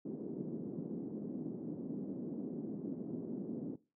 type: band-pass noise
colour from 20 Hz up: white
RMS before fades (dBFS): -42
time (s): 0.05-3.76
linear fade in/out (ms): 10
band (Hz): 180 to 320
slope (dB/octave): 24
effects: noise-tail reverb RT60 0.3 s tail -19 dB re dry